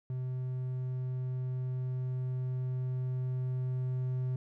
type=tone with level ramp; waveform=triangle; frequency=127.9 Hz; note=C3; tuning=39 cents flat; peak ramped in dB=-31 to -28 dBFS; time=0.1-4.36 s; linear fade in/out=2 ms; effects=none